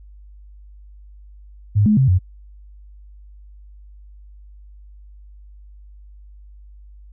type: tone with pitch steps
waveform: sine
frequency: 103.2 / 212.2 / 132.7 / 91.6 Hz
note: G#2 / G#3 / C3 / F#2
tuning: -10 / +38 / +25 / -17 cents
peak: -11 dBFS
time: 1.75-2.19 s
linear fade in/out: 20 ms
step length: 110 ms
effects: added 50 Hz sine -40 dBFS peak until 7.12 s